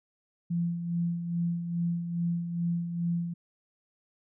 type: tone with tremolo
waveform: sine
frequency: 171.1 Hz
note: F3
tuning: 35 cents flat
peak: -25 dBFS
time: 0.5-3.34 s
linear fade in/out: 10 ms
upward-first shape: sine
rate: 2.4 Hz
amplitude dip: 55%
effects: none